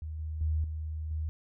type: tone with level steps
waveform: sine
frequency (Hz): 78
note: D#2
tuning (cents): +5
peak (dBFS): -35 / -33 / -26 / -33 / -30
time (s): 0.02-1.29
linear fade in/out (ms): 0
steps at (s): 0.19 / 0.41 / 0.64 / 1.11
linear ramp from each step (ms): 2
effects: none